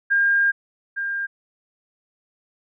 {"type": "tone pair in turn", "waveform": "sine", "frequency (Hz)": [1609, 1602.3], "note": ["G6", "G6"], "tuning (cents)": [45, 37], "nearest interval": "unison", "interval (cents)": 8, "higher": "first", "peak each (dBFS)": [-15, -23], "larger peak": "first", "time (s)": [[0.1, 0.52], [0.96, 1.27]], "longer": "first", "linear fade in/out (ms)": 20, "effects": []}